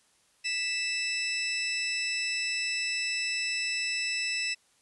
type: tone pair together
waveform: 25% pulse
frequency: 1975.5 / 2633 Hz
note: B6 / E7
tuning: 0 / -3 cents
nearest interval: perfect fourth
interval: 497 cents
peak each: -33 / -25 dBFS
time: 0.44-4.55 s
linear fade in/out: 20 ms
effects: white hiss -66 dBFS RMS until 4.81 s + resampled to 24000 Hz